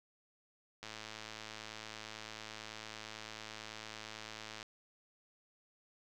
click train, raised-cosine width 0.2 ms, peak -28 dBFS, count 415, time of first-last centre 0.83-4.628 s, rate 109 Hz, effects none

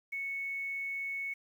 sine tone, 2211 Hz, C#7, 5 cents flat, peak -34 dBFS, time 0.12-1.34 s, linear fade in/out 10 ms, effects 10-bit

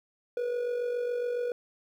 triangle tone with amplitude modulation, 485.5 Hz, B4, 30 cents flat, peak -24 dBFS, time 0.37-1.52 s, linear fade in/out 2 ms, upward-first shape sine, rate 47.2 Hz, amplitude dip 50%, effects 11-bit

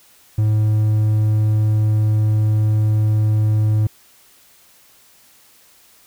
triangle tone, 107.4 Hz, A2, 41 cents flat, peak -11 dBFS, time 0.38-3.87 s, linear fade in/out 5 ms, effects white hiss -51 dBFS RMS until 6.06 s

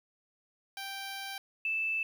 10% pulse / sine tone pair in turn, 784 / 2637 Hz, G5 / E7, 0 / 0 cents, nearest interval octave + major sixth, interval 2100 cents, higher second, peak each -30 / -29 dBFS, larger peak second, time 0.77-1.38 / 1.65-2.03 s, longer first, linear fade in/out 2 ms, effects 10-bit

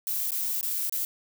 violet noise with dropouts, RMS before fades -29 dBFS, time 0.07-1.05 s, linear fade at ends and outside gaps 1 ms, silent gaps 0.307-0.318 / 0.611-0.629 / 0.896-0.924 s, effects none

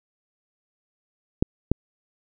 clicks, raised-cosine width 3 ms, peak -5 dBFS, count 2, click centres 1.425 / 1.716 s, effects none

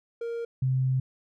triangle / sine tone pair in turn, 466.2 / 130.45 Hz, A#4 / C3, 0 / -5 cents, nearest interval octave + minor seventh, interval 2205 cents, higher first, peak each -28 / -22 dBFS, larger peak second, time 0.21-0.45 / 0.62-1 s, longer second, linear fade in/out 5 ms, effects none

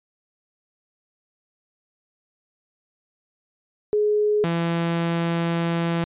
sine / sawtooth tone pair in turn, 420 / 168.42 Hz, G#4 / E3, +19 / +37 cents, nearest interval octave + major third, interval 1582 cents, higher first, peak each -17 dBFS, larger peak neither, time 3.93-4.44 / 4.44-6.04 s, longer second, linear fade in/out 0 ms, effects resampled to 8000 Hz

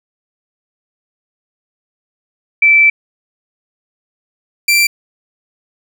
sine / sawtooth tone pair in turn, 2325 / 2351 Hz, D7 / D7, -18 / +1 cents, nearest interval unison, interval 19 cents, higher second, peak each -5 dBFS, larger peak neither, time 2.62-2.9 / 4.68-4.87 s, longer first, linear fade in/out 5 ms, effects none

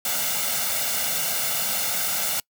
white noise with comb filter, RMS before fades -25 dBFS, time 0.05-2.4 s, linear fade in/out 2 ms, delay 1.4 ms, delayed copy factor +0.7, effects noise-tail reverb RT60 0.1 s tail -26 dB re dry + high-pass 150 Hz 12 dB/octave

